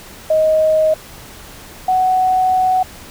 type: tone pair in turn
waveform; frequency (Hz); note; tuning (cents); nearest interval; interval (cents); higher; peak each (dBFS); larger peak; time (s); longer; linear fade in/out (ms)
sine; 627 / 744.3; D#5 / F#5; +13 / +10; minor third; 297; second; -10 / -11; first; 0.3-0.94 / 1.88-2.83; second; 5
effects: pink hiss -37 dBFS RMS until 3.1 s